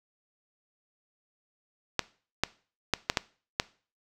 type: clicks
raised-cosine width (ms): 0.2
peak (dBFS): -6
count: 6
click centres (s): 1.993 / 2.436 / 2.937 / 3.099 / 3.172 / 3.599
effects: noise-tail reverb RT60 0.4 s tail -20 dB re dry